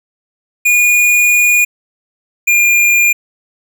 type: tone pair in turn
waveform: square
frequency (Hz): 2440 / 2408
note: D#7 / D7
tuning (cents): -34 / +43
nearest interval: unison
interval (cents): 23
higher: first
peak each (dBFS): -8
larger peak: neither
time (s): 0.65-1.65 / 2.47-3.13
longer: first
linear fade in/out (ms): 10
effects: none